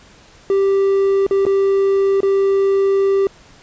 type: tone with dropouts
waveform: triangle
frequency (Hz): 392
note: G4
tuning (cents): 0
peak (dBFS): -10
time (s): 0.5-3.27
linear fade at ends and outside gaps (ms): 1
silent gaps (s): 1.266-1.31 / 1.453-1.465 / 2.205-2.231
effects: pink hiss -46 dBFS RMS until 3.62 s + resampled to 16000 Hz